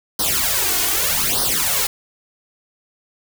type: noise with flanger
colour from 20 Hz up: white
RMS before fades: -19 dBFS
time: 0.19-1.87 s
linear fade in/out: 5 ms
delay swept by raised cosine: 0.2 to 2.8 ms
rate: 0.82 Hz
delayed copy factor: +0.9
effects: none